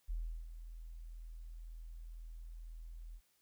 sine tone with ADSR envelope, 41.01 Hz, E1, 8 cents flat, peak -35 dBFS, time 0.08-3.21 s, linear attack 22 ms, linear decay 360 ms, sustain -11 dB, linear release 59 ms, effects white hiss -75 dBFS RMS until 3.41 s

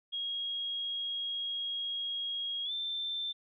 sine tone with pitch glide, 3282 to 3558 Hz, G#7 to A7, -21 to +19 cents, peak -33 dBFS, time 0.12-3.33 s, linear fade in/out 20 ms, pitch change +140 cents, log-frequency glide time 2.64-2.72 s, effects none

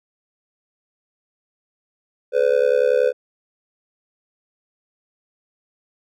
triangle tone with amplitude modulation, 501 Hz, B4, 25 cents sharp, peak -8 dBFS, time 2.32-3.13 s, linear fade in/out 50 ms, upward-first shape sine, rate 70.5 Hz, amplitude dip 100%, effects none

